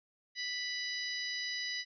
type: harmonic tone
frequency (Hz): 987.8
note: B5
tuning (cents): 0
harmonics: 2 / 3 / 4 / 5 / 6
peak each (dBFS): -39 / -45 / -42 / -40 / -50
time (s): 0.35-1.85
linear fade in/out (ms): 50
effects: none